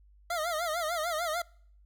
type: tone with vibrato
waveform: 25% pulse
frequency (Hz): 657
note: E5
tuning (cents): -6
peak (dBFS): -26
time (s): 0.3-1.42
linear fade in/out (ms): 5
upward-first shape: sine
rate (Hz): 6.7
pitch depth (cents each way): 130
effects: noise-tail reverb RT60 0.6 s tail -26 dB re dry + added 50 Hz sine -56 dBFS peak until 1.85 s